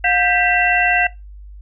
sine tone cluster, 715 / 1577 / 1969 / 2707 Hz, F5 / G6 / B6 / E7, +41 / +10 / -6 / +45 cents, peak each -19 dBFS, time 0.04-1.07 s, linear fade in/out 5 ms, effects noise-tail reverb RT60 0.2 s tail -17 dB re dry + added 50 Hz sine -34 dBFS peak until 1.61 s

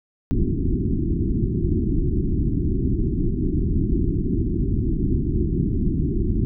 pink low-pass noise, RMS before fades -21 dBFS, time 0.31-6.45 s, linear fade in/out 0 ms, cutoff 380 Hz, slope 96 dB/octave, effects none

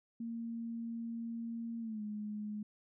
sine tone with pitch glide, 230.8 to 210.4 Hz, A#3 to G#3, -17 to +23 cents, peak -38 dBFS, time 0.2-2.63 s, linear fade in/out 5 ms, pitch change -160 cents, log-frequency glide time 1.8-2.02 s, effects none

